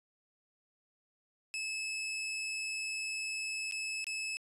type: tone with dropouts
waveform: sawtooth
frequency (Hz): 2600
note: E7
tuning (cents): -24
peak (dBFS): -32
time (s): 1.54-4.37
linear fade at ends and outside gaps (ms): 0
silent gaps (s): 3.712-3.722 / 4.043-4.068
effects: resampled to 24000 Hz